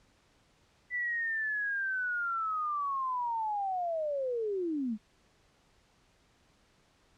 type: linear sweep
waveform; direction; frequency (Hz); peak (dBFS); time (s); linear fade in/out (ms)
sine; down; 1987 to 201.2; -30; 0.9-4.98; 50
effects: pink hiss -67 dBFS RMS until 7.17 s + low-pass 7000 Hz 12 dB/octave